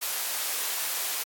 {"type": "high-pass noise", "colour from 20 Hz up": "white", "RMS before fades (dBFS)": -30, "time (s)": [0.01, 1.24], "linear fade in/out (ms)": 20, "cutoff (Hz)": 560, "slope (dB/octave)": 12, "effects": ["AAC 64 kbps"]}